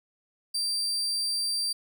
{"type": "tone", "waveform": "35% pulse", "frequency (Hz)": 4699, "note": "D8", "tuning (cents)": 0, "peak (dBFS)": -25, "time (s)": [0.54, 1.73], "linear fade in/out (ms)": 10, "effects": []}